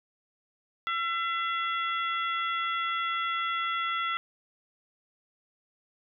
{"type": "harmonic tone with a mistuned harmonic", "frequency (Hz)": 674, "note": "E5", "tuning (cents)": 38, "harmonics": [2, 3, 4, 5], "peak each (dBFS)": [-29, -34, -40, -37], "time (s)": [0.87, 4.17], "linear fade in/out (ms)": 0, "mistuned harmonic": 4, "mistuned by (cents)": 16, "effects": []}